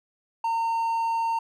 triangle tone, 914 Hz, A#5, 34 cents flat, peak -21 dBFS, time 0.44-1.39 s, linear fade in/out 5 ms, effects none

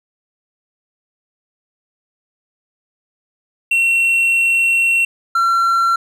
triangle tone pair in turn, 2722 / 1361 Hz, F7 / F6, -45 / -45 cents, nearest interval octave, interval 1200 cents, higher first, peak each -10 dBFS, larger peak neither, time 3.71-5.05 / 5.35-5.96 s, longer first, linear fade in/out 5 ms, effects none

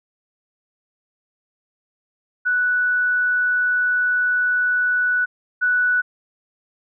sine tone pair in turn, 1480 / 1480 Hz, F#6 / F#6, 0 / 0 cents, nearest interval unison, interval 0 cents, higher neither, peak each -16 / -15 dBFS, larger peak second, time 2.45-5.26 / 5.61-6.02 s, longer first, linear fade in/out 20 ms, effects none

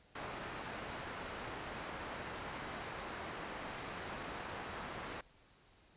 white low-pass noise, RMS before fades -45 dBFS, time 0.15-5.21 s, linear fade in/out 5 ms, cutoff 1600 Hz, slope 12 dB/octave, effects pink hiss -66 dBFS RMS until 5.96 s + resampled to 8000 Hz

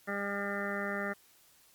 harmonic tone, 200.9 Hz, G3, 43 cents sharp, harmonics 1 / 2 / 3 / 4 / 6 / 7 / 8 / 9 / 10, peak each -39 / -41 / -40 / -46 / -43 / -41 / -48 / -39 / -45 dBFS, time 0.07-1.14 s, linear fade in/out 20 ms, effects white hiss -63 dBFS RMS until 1.74 s + Opus 48 kbps

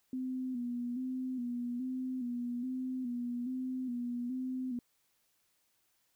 sine tone with vibrato, 249.5 Hz, B3, 18 cents sharp, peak -34 dBFS, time 0.13-4.79 s, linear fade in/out 2 ms, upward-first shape square, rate 1.2 Hz, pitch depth 52 cents each way, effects white hiss -75 dBFS RMS until 6.15 s

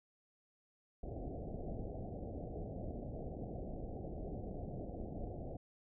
pink low-pass noise, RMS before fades -44 dBFS, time 1.03-5.57 s, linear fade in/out 5 ms, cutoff 750 Hz, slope 96 dB/octave, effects none

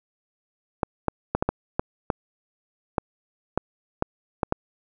clicks, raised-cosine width 1 ms, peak -7 dBFS, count 12, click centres 0.832 / 1.083 / 1.35 / 1.425 / 1.49 / 1.795 / 2.102 / 2.982 / 3.576 / 4.024 / 4.432 / 4.524 s, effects none

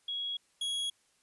sine / 45% pulse tone pair in turn, 3322 / 3322 Hz, G#7 / G#7, 0 / 0 cents, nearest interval unison, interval 0 cents, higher neither, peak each -33 / -31 dBFS, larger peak second, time 0.08-0.37 / 0.61-0.9 s, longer neither, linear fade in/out 5 ms, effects white hiss -70 dBFS RMS until 1.22 s + resampled to 24000 Hz

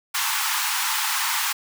pink high-pass noise, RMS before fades -24 dBFS, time 0.14-1.53 s, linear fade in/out 10 ms, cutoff 820 Hz, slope 96 dB/octave, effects none

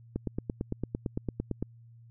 click train, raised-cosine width 3 ms, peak -18 dBFS, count 14, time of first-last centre 0.16-1.626 s, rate 8.87 Hz, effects added 116 Hz sine -51 dBFS peak until 2.1 s

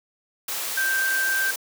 sine tone in noise, 1568 Hz, G6, in tune, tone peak -21 dBFS, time 0.77-1.51 s, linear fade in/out 5 ms, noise white, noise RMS -29 dBFS, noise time 0.48-1.56 s, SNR +5 dB, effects high-pass 400 Hz 12 dB/octave

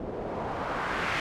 white noise with low-pass filter sweep, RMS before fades -32 dBFS, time 0-1.2 s, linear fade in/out 2 ms, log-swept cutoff 420 to 2100 Hz, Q 1.4, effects none

